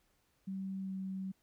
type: tone with pitch glide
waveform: sine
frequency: 192 to 190.45 Hz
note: G3 to G3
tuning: -36 to -50 cents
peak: -37 dBFS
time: 0.47-1.32 s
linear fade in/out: 10 ms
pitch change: -14 cents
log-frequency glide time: 0.81-0.92 s
effects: pink hiss -75 dBFS RMS until 1.42 s